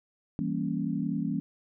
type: chord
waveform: sine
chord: E diminished seventh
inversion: none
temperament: equal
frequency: 164.81 / 196 / 233.1 / 277.2 Hz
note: E3 / G3 / Bb3 / Db4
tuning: 0 / 0 / 0 / 0 cents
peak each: -33 dBFS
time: 0.39-1.4 s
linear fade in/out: 0 ms
effects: none